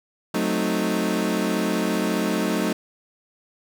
30% pulse chord, F# diminished seventh, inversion none, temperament equal, 185 / 220 / 261.6 / 311.1 Hz, F#3 / A3 / C4 / Eb4, 0 / 0 / 0 / 0 cents, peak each -24 / -23 / -27 / -24 dBFS, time 0.34-2.73 s, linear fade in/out 5 ms, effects none

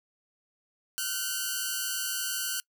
5% pulse tone pair together, 1411.9 / 1524 Hz, F6 / G6, +18 / -49 cents, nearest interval minor second, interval 133 cents, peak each -23 / -20 dBFS, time 0.98-2.6 s, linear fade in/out 0 ms, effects noise-tail reverb RT60 0.1 s tail -24 dB re dry

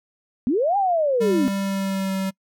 sine linear two-way sweep, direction up then down, 220 to 820 to 244.4 Hz, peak -17 dBFS, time 0.47-1.48 s, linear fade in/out 0 ms, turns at 0.77 s
square tone with pitch glide, 196.9 to 191.85 Hz, G3 to G3, +8 to -37 cents, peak -23 dBFS, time 1.2-2.31 s, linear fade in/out 20 ms, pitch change -45 cents, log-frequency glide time 1.54-2.15 s
effects noise-tail reverb RT60 0.1 s tail -25 dB re dry

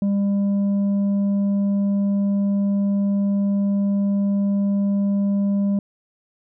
triangle tone with tanh clipping, 200 Hz, G3, 35 cents sharp, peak -18 dBFS, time 0.02-5.79 s, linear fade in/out 2 ms, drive 9 dB, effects none

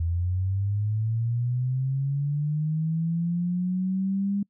sine linear sweep, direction up, 82.1 to 202.3 Hz, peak -23 dBFS, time 0-4.43 s, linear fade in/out 5 ms, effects noise-tail reverb RT60 0.1 s tail -26 dB re dry

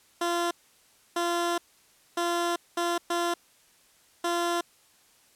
15% pulse tone bursts at uneven times, 344.5 Hz, F4, 24 cents flat, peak -19 dBFS, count 6, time 0.21-0.51 / 1.16-1.58 / 2.17-2.56 / 2.77-2.98 / 3.1-3.34 / 4.24-4.61 s, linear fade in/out 5 ms, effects white hiss -61 dBFS RMS until 5.35 s + low-pass 12000 Hz 12 dB/octave

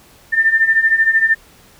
sine beating tone pair, 1785 / 1798 Hz, A6 / A6, +24 / +37 cents, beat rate 13 Hz, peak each -16 / -12 dBFS, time 0.32-1.35 s, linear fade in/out 20 ms, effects pink hiss -47 dBFS RMS until 1.79 s

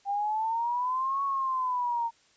sine exponential two-way sweep, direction up then down, 792 to 1115 to 918 Hz, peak -26 dBFS, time 0.05-2.11 s, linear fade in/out 50 ms, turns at 1.23 s, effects white hiss -63 dBFS RMS until 2.36 s + resampled to 16000 Hz

